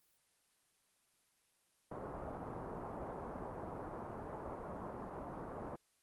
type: low-pass noise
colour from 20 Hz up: white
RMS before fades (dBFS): -45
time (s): 1.91-5.76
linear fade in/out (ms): 5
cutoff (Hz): 1000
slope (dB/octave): 24
effects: white hiss -75 dBFS RMS until 6.02 s + Opus 24 kbps